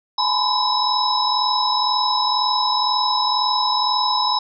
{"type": "tone cluster", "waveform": "sine", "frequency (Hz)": [848, 981, 1023, 3881, 5220], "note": ["G#5", "B5", "C6", "B7", "E8"], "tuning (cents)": [36, -12, -39, -31, -18], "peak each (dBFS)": -23, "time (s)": [0.18, 4.39], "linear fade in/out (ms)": 5, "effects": []}